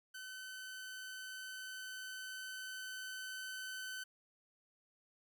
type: tone with level ramp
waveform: sawtooth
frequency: 1521 Hz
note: F#6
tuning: 47 cents sharp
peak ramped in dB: -43 to -39 dBFS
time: 0.14-4.04 s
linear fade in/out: 10 ms
effects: none